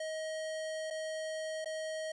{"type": "tone with dropouts", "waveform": "square", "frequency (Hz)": 631, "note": "D#5", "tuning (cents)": 24, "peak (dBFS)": -37, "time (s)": [0, 2.12], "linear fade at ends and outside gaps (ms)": 5, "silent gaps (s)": [[0.903, 0.907], [1.646, 1.657]], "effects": ["resampled to 22050 Hz", "13-bit"]}